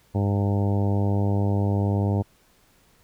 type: harmonic tone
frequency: 100.5 Hz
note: G2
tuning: 44 cents sharp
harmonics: 1 / 2 / 3 / 4 / 5 / 6 / 7 / 8 / 9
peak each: -21 / -27 / -31 / -33 / -35 / -37 / -38 / -39 / -40 dBFS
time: 0.14-2.23 s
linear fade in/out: 20 ms
effects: pink hiss -60 dBFS RMS until 3.03 s